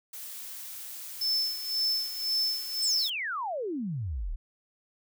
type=noise; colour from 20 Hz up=blue; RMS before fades=-41 dBFS; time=0.13-3.1 s; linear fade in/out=5 ms
type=tone with tremolo; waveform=sine; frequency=5274 Hz; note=E8; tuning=in tune; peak=-24 dBFS; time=1.21-3.08 s; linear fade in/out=5 ms; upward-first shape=sine; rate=1.9 Hz; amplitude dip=75%
type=exponential sweep; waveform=sine; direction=down; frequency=8880 to 32.1 Hz; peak=-30 dBFS; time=2.82-4.36 s; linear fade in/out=10 ms
effects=none